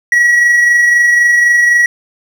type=tone with amplitude modulation; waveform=triangle; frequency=1921 Hz; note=B6; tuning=48 cents flat; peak=-3 dBFS; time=0.12-1.86 s; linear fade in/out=2 ms; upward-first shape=sine; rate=23.9 Hz; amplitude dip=30%; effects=none